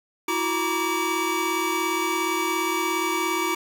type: tone cluster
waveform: square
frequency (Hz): 328.4 / 365.6 / 941 / 1169 / 2288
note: E4 / F#4 / A#5 / D6 / D7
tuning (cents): -6 / -21 / +16 / -8 / -46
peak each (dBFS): -30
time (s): 0.28-3.55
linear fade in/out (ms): 5
effects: none